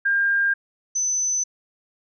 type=tone pair in turn; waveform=sine; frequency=1604 / 6056 Hz; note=G6 / F#8; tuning=+39 / +39 cents; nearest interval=octave + major seventh; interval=2300 cents; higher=second; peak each=-17 / -20 dBFS; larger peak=first; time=0.05-0.54 / 0.95-1.44 s; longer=neither; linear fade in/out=10 ms; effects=none